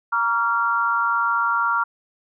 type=tone cluster; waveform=sine; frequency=938 / 1142 / 1384 Hz; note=A#5 / D6 / F6; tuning=+11 / -49 / -16 cents; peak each=-24 / -24 / -20 dBFS; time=0.12-1.84 s; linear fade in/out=10 ms; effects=none